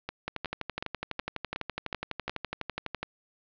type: two click trains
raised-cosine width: 0.3 ms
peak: -17 / -16 dBFS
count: 7 / 34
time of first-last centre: 0.09-2.296 / 0.28-3.03 s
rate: 2.72 / 12 Hz
effects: resampled to 11025 Hz + 7-bit